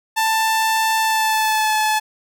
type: tone with pitch glide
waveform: sawtooth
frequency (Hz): 886 to 862.3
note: A5 to A5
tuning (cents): +12 to -35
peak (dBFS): -12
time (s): 0.16-2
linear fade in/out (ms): 20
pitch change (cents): -47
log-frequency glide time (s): 0.98-1.76
effects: none